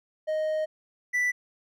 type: tone pair in turn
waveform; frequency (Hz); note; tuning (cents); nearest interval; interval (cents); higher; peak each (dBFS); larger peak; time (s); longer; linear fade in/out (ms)
triangle; 622.3 / 1975.7; D#5 / B6; 0 / 0; octave + minor sixth; 2000; second; -23 / -21; second; 0.27-0.66 / 1.13-1.32; first; 20
effects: none